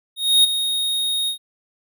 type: tone with ADSR envelope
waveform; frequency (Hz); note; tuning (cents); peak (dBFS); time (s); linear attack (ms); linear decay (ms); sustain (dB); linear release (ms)
square; 3729; A#7; 0; -10; 0.16-1.38; 280; 14; -10; 100
effects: none